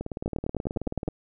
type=two click trains; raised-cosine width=2 ms; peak=-18 / -14 dBFS; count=21 / 9; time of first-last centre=0.01-1.085 / 0.26-1.079 s; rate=18.6 / 9.77 Hz; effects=none